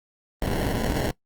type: noise with sample-and-hold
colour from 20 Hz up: pink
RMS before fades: -25 dBFS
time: 0.42-1.11 s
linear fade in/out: 2 ms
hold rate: 1225 Hz
effects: noise-tail reverb RT60 0.1 s tail -20 dB re dry + Opus 32 kbps